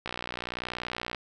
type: click train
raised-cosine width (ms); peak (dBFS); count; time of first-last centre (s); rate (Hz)
0.3; -17; 67; 0.06-1.147; 60.7
effects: none